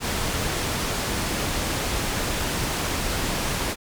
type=low-pass noise; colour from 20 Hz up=pink; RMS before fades=-26 dBFS; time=0-3.76 s; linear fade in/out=50 ms; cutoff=11000 Hz; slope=12 dB/octave; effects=none